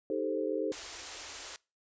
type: chord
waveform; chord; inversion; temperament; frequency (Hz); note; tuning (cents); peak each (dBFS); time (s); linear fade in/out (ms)
sine; A half-diminished seventh; second; equal; 311.1 / 392 / 440 / 523.3; Eb4 / G4 / A4 / C5; 0 / 0 / 0 / 0; -36 / -36 / -34 / -36; 0.1-0.72; 2
type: band-stop noise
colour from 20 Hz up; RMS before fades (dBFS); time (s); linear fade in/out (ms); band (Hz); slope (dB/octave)
white; -41; 0.72-1.56; 0; 100 to 280; 48
effects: noise-tail reverb RT60 0.3 s tail -24 dB re dry + resampled to 16000 Hz